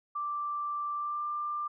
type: tone with pitch glide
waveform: sine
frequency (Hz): 1174.7 to 1189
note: D6 to D6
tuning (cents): 0 to +21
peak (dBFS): -31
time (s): 0.15-1.68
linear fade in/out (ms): 10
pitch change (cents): +21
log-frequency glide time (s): 0.95-1.25
effects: none